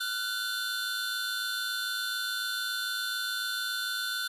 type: tone cluster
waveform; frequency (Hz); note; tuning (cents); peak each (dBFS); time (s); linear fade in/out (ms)
45% pulse; 1393 / 1500 / 3551 / 4155; F6 / F#6 / A7 / C8; -5 / +23 / +15 / -13; -38 / -34 / -36 / -38; 0-4.28; 10
effects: resampled to 32000 Hz